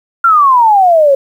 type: exponential sweep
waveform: sine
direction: down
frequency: 1396.9 to 535 Hz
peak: -4 dBFS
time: 0.24-1.15 s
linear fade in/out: 5 ms
effects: 7-bit